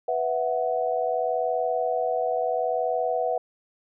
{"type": "chord", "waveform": "sine", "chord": "B suspended fourth", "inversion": "none", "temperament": "equal", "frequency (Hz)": [493.9, 659.3, 740], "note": ["B4", "E5", "F#5"], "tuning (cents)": [0, 0, 0], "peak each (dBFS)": -27, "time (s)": [0.08, 3.38], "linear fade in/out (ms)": 5, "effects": []}